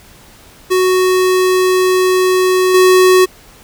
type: tone with level steps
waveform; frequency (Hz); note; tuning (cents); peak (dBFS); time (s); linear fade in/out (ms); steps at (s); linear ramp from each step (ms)
square; 370; F#4; 0; -10 / -6; 0.7-3.26; 20; 2.74; 5
effects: pink hiss -42 dBFS RMS until 3.63 s